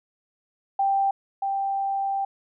sine tone pair in turn, 786 / 786 Hz, G5 / G5, +4 / +4 cents, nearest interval unison, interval 0 cents, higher neither, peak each -19 / -23 dBFS, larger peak first, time 0.79-1.11 / 1.42-2.25 s, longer second, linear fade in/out 5 ms, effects none

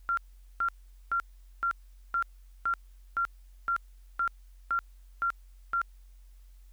sine tone bursts, 1378 Hz, F6, 24 cents flat, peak -25 dBFS, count 12, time 0.09-5.816 s, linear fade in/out 0 ms, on 83 ms, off 430 ms, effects added 45 Hz sine -50 dBFS peak until 6.72 s + white hiss -70 dBFS RMS until 6.72 s

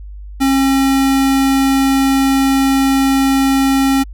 square tone, 270 Hz, C#4, 45 cents flat, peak -11 dBFS, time 0.4-4.04 s, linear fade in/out 20 ms, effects added 50 Hz sine -28 dBFS peak until 4.13 s

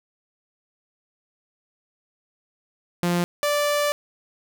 sawtooth tone pair in turn, 174.7 / 585.4 Hz, F3 / D5, +1 / -6 cents, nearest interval octave + major sixth, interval 2093 cents, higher second, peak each -16 dBFS, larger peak neither, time 3.03-3.24 / 3.43-3.92 s, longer second, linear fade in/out 0 ms, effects none

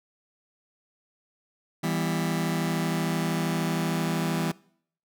sawtooth chord, E minor, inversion none, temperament just, 164.81 / 197.78 / 247.2 Hz, E3 / G3 / B3, 0 / +16 / +2 cents, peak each -23 / -27 / -28 dBFS, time 1.83-4.52 s, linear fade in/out 10 ms, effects noise-tail reverb RT60 0.6 s tail -23 dB re dry

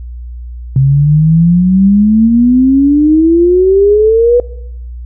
sine exponential sweep, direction up, 131.9 to 492.1 Hz, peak -4 dBFS, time 0.76-4.4 s, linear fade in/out 2 ms, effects noise-tail reverb RT60 0.8 s tail -21 dB re dry + added 60 Hz sine -22 dBFS peak until 5.05 s

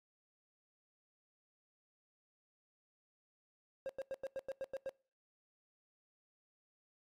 triangle tone bursts, 537 Hz, C5, 45 cents sharp, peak -36 dBFS, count 9, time 3.86-4.893 s, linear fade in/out 0 ms, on 33 ms, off 92 ms, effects noise-tail reverb RT60 0.4 s tail -25 dB re dry + AAC 64 kbps

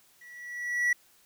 triangle tone with level ramp, 1942 Hz, B6, 30 cents flat, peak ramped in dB -47 to -19 dBFS, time 0.21-0.93 s, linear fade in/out 5 ms, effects white hiss -62 dBFS RMS until 1.25 s

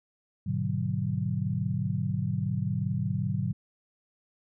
sine chord, G# half-diminished seventh, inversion none, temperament just, 103.83 / 124.59 / 149.51 / 186.89 Hz, G#2 / B2 / D3 / F#3, 0 / +16 / +31 / +18 cents, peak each -32 dBFS, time 0.46-3.53 s, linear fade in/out 10 ms, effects none

